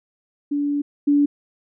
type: tone pair in turn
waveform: sine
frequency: 288.3 / 288.3 Hz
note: D4 / D4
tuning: -32 / -32 cents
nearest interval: unison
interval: 0 cents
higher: neither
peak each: -19 / -13 dBFS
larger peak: second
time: 0.51-0.82 / 1.07-1.26 s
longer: first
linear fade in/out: 10 ms
effects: none